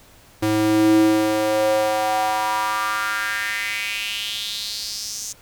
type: tone with high-pass filter sweep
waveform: square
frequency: 107.5 Hz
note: A2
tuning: 40 cents flat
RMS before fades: -21 dBFS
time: 0.42-5.33 s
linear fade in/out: 10 ms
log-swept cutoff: 220 to 6500 Hz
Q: 4.2
effects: pink hiss -50 dBFS RMS until 5.41 s